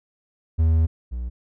triangle tone pair in turn, 80.7 / 60.46 Hz, E2 / B1, -36 / -36 cents, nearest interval perfect fourth, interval 500 cents, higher first, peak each -13 / -24 dBFS, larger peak first, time 0.58-0.87 / 1.11-1.3 s, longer first, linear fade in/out 20 ms, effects none

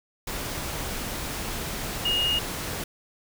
sine tone in noise, 2857 Hz, F7, 39 cents sharp, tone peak -22 dBFS, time 2.05-2.39 s, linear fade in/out 5 ms, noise pink, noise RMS -32 dBFS, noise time 0.27-2.84 s, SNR +7 dB, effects none

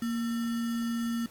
sine tone with sample-and-hold, 233.1 Hz, A#3, in tune, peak -28 dBFS, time 0.02-1.26 s, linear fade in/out 2 ms, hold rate 1575 Hz, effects pink hiss -55 dBFS RMS until 1.3 s + AAC 64 kbps

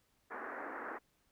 white band-pass noise, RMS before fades -44 dBFS, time 0.3-0.99 s, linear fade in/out 20 ms, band 240 to 1800 Hz, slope 48 dB/octave, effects pink hiss -75 dBFS RMS until 1.31 s

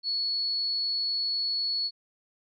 sine tone, 4392 Hz, C#8, 17 cents flat, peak -26 dBFS, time 0.03-1.91 s, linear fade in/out 50 ms, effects none

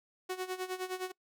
sawtooth tone with tremolo, 370 Hz, F#4, in tune, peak -29 dBFS, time 0.29-1.12 s, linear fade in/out 10 ms, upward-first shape sine, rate 9.7 Hz, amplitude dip 80%, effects noise-tail reverb RT60 0.1 s tail -23 dB re dry

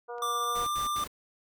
harmonic tone, 239.5 Hz, A#3, 47 cents sharp, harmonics 2 / 3 / 4 / 5 / 6, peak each -38 / -42 / -44 / -46 / -48 dBFS, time 0.08-0.66 s, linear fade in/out 20 ms
clicks, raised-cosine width 0.2 ms, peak -39 dBFS, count 5, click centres 0.183 / 0.438 / 0.548 / 0.619 / 0.682 s
square tone with pitch glide, 1181 to 1189.9 Hz, D6 to D6, +9 to +22 cents, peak -29 dBFS, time 0.22-1.04 s, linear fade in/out 2 ms, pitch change +13 cents, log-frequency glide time 0.4-0.59 s
pink noise bursts, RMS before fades -42 dBFS, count 3, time 0.55-1.076 s, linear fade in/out 5 ms, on 120 ms, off 83 ms
effects none

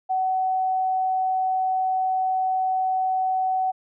sine tone, 752 Hz, F#5, 28 cents sharp, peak -20 dBFS, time 0.09-3.72 s, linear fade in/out 20 ms, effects none

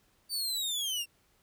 sawtooth linear sweep, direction down, 4627 to 2717 Hz, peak -28 dBFS, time 0.29-1.06 s, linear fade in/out 50 ms, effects pink hiss -69 dBFS RMS until 1.42 s

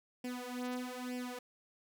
sawtooth tone with flanger, 249.2 Hz, B3, 16 cents sharp, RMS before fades -41 dBFS, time 0.24-1.39 s, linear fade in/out 5 ms, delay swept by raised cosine 0.38 to 4.08 ms, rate 1.1 Hz, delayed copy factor +0.85, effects none

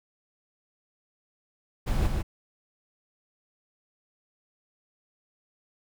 brown noise with echo, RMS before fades -25 dBFS, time 1.86-2.08 s, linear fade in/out 20 ms, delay 150 ms, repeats 1, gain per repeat -3 dB, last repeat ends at 2.23 s, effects none

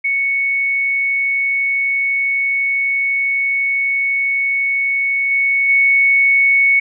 sine tone with level steps, 2217 Hz, C#7, in tune, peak -14 / -12 / -9 dBFS, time 0.04-6.8 s, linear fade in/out 10 ms, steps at 5.3 / 5.68 s, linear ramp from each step 20 ms, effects none

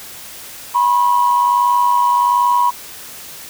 sine tone pair together, 973.7 / 1075 Hz, B5 / C6, -25 / +47 cents, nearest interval major second, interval 172 cents, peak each -11 / -16 dBFS, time 0.74-2.71 s, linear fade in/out 20 ms, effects tanh soft clip ceiling -4 dBFS + white hiss -34 dBFS RMS until 3.49 s

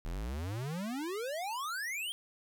square exponential sweep, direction up, 37.58 to 3261 Hz, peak -36 dBFS, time 0.05-2.12 s, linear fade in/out 0 ms, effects none

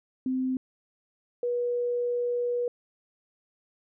sine tone pair in turn, 258.8 / 484.6 Hz, C4 / B4, -19 / -33 cents, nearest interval major seventh, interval 1086 cents, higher second, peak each -25 / -25 dBFS, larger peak neither, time 0.26-0.57 / 1.43-2.68 s, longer second, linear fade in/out 2 ms, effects none

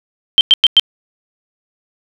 sine tone bursts, 3136 Hz, G7, in tune, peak -3 dBFS, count 4, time 0.38-0.796 s, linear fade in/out 0 ms, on 29 ms, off 100 ms, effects none

